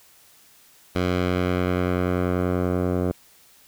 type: tone with low-pass filter sweep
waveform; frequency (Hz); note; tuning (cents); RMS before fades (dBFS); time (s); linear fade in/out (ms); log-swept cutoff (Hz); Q
10% pulse; 90.3; F#2; -42; -23; 0.95-3.12; 10; 4200 to 780; 0.81
effects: white hiss -54 dBFS RMS until 3.67 s